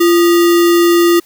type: tone with sample-and-hold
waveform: sine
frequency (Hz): 343.5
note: F4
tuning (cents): -29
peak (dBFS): -6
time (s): 0-1.2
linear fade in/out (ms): 10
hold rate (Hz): 1575
effects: white hiss -48 dBFS RMS until 1.25 s